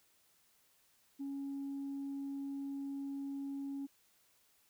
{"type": "tone", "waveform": "sine", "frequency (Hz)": 277.2, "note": "C#4", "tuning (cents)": 0, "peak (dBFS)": -37, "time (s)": [1.19, 3.87], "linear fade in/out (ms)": 20, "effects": ["tanh soft clip ceiling -36 dBFS", "white hiss -71 dBFS RMS until 4.69 s"]}